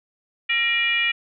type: tone with frequency modulation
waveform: sine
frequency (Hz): 2383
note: D7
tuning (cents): +25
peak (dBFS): -18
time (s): 0.49-1.12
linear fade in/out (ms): 10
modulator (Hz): 509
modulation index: 1.1
effects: none